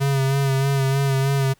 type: tone with vibrato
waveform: square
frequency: 136.6 Hz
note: C#3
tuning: 25 cents flat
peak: -18 dBFS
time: 0-1.54 s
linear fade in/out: 20 ms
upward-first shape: sine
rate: 3.2 Hz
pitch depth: 32 cents each way
effects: pink hiss -59 dBFS RMS until 1.59 s